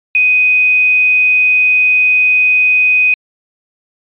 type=tone with quantisation; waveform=sine; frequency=2500 Hz; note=D#7; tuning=8 cents sharp; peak=-7 dBFS; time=0.15-3.14 s; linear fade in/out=2 ms; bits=5; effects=resampled to 8000 Hz